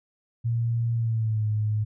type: tone with pitch glide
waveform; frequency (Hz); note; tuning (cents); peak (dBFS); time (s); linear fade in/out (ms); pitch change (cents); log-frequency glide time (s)
sine; 116.54 to 106.87; A#2 to A2; 0 to -50; -22; 0.44-1.85; 20; -150; 0.94-1.46
effects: none